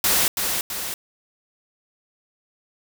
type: noise with echo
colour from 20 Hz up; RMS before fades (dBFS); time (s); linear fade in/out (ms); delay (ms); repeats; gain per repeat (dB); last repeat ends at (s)
white; -19; 0.04-0.28; 2; 330; 2; -5; 0.94
effects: none